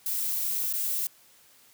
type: noise with dropouts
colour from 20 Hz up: violet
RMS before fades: -29 dBFS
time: 0.06-1.07 s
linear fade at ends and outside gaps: 2 ms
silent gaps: 0.728-0.736 s
effects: white hiss -58 dBFS RMS until 1.73 s + high-pass 80 Hz 12 dB/octave